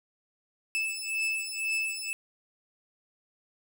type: beating tone pair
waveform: 40% pulse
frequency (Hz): 2624 / 2626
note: E7 / E7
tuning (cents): -9 / -7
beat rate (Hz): 2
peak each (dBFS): -31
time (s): 0.75-2.13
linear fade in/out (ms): 0
effects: none